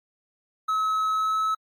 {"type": "tone with pitch glide", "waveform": "triangle", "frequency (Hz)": [1287, 1296], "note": ["E6", "E6"], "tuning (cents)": [-42, -30], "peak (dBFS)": -20, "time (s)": [0.68, 1.55], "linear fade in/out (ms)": 10, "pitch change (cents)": 12, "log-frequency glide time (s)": [1.13, 1.38], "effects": ["AAC 64 kbps"]}